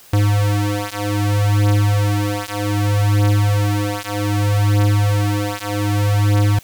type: beating tone pair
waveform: square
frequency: 102.4 / 103.04 Hz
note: G#2 / G#2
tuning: -24 / -13 cents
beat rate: 0.64 Hz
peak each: -18 dBFS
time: 0.13-6.59 s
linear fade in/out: 5 ms
effects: white hiss -45 dBFS RMS until 6.63 s